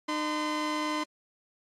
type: tone pair together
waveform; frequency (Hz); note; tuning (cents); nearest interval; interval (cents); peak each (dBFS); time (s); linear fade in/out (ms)
sawtooth; 304.1 / 1024.6; D#4 / C6; -40 / -37; octave + major sixth; 2103; -27 / -28; 0.08-1.04; 10
effects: low-pass 6000 Hz 12 dB/octave + AAC 64 kbps